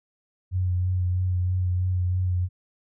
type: tone with vibrato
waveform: sine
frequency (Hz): 90.9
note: F#2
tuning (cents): -30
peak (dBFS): -21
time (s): 0.51-2.49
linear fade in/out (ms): 50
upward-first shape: sine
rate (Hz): 3.1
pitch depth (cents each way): 24
effects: none